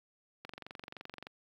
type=click train; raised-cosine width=0.3 ms; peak=-28 dBFS; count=20; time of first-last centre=0.45-1.269 s; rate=23.2 Hz; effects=high-pass 100 Hz 12 dB/octave + 10-bit